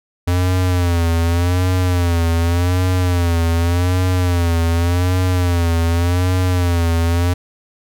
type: tone with vibrato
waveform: square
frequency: 87.5 Hz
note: F2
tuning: 4 cents sharp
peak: -14 dBFS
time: 0.27-7.34 s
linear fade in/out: 10 ms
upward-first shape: sine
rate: 0.86 Hz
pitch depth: 84 cents each way
effects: none